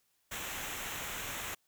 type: noise with comb filter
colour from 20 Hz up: pink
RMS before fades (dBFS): -40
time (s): 0.31-1.55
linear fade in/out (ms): 10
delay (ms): 0.21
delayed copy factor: -0.65
effects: white hiss -75 dBFS RMS until 1.67 s